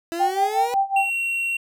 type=exponential sweep; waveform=30% pulse; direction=up; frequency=330.8 to 493.9 Hz; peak=-23 dBFS; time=0.12-0.74 s; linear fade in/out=0 ms
type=tone with tremolo; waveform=sine; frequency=784 Hz; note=G5; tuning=in tune; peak=-15 dBFS; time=0.19-1.1 s; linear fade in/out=20 ms; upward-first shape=sine; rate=5.4 Hz; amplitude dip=90%
type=tone; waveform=triangle; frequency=2735 Hz; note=F7; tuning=37 cents flat; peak=-20 dBFS; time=0.96-1.57 s; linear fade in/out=5 ms
effects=none